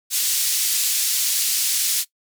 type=band-pass noise; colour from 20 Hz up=white; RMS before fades=-21 dBFS; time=0.1-2.05 s; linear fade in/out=50 ms; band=3600 to 12000 Hz; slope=12 dB/octave; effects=noise-tail reverb RT60 0.1 s tail -19 dB re dry